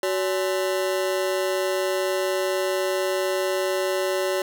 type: ring-modulated tone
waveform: 40% pulse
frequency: 471.1 Hz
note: A#4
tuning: 18 cents sharp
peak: -18 dBFS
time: 0.03-4.42 s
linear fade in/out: 2 ms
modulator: 97.8 Hz
effects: none